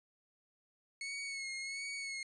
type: tone with vibrato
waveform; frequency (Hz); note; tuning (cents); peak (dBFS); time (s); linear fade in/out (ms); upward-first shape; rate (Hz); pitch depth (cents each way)
sawtooth; 2194; C#7; -18; -36; 1.01-2.23; 2; sine; 1.4; 40
effects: resampled to 22050 Hz